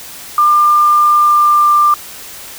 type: tone with pitch glide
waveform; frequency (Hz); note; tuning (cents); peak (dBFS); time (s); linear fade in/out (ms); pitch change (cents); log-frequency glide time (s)
sine; 1197 to 1189.4; D6 to D6; +33 to +22; -6; 0.38-1.94; 2; -11; 1.15-1.74
effects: white hiss -31 dBFS RMS until 2.58 s